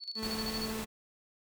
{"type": "tone with tremolo", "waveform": "sine", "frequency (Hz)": 4435, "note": "C#8", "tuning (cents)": 0, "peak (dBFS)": -35, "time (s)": [0, 0.72], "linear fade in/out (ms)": 50, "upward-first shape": "square", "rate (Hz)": 13, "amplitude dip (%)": 75}
{"type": "tone", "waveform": "30% pulse", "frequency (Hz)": 220, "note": "A3", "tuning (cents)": 0, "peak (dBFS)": -34, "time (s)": [0.15, 0.86], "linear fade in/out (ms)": 50}
{"type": "noise", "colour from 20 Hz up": "pink", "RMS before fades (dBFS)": -41, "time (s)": [0.22, 0.85], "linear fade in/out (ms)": 10}
{"effects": []}